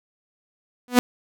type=tone with exponential growth; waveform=sawtooth; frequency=246.9 Hz; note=B3; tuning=in tune; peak=-4 dBFS; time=0.88-0.99 s; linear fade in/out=0 ms; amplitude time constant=22 ms; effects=none